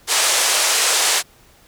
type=band-pass noise; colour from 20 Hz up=white; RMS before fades=-17 dBFS; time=0.07-1.23 s; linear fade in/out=50 ms; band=440 to 9300 Hz; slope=24 dB/octave; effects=pink hiss -51 dBFS RMS until 1.67 s